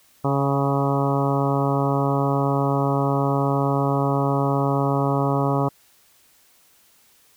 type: harmonic tone with a mistuned harmonic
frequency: 139.1 Hz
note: C#3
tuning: 6 cents sharp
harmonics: 1 / 2 / 3 / 4 / 5 / 6 / 7 / 8 / 9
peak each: -22 / -25 / -27 / -28 / -29 / -30 / -30 / -31 / -32 dBFS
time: 0.24-5.69 s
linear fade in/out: 10 ms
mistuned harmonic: 6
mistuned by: -16 cents
effects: white hiss -57 dBFS RMS until 7.36 s